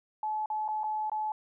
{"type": "tone with dropouts", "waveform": "sine", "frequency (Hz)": 859, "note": "A5", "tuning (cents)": -42, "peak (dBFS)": -29, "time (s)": [0.23, 1.32], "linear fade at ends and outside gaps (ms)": 2, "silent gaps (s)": [[0.459, 0.501], [0.68, 0.686], [0.834, 0.84], [1.098, 1.117]], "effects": []}